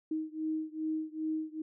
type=beating tone pair; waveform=sine; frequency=313 / 315.5 Hz; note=D#4 / D#4; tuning=+10 / +24 cents; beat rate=2.5 Hz; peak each=-35 / -36 dBFS; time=0.11-1.62 s; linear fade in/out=5 ms; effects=none